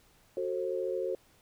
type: chord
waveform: sine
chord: F# diminished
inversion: none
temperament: just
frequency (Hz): 370 / 444 / 532.8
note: F#4 / A4 / C5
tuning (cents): 0 / +16 / +31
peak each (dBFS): -34 / -36 / -34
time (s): 0.37-1.15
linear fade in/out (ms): 2
effects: pink hiss -64 dBFS RMS until 1.41 s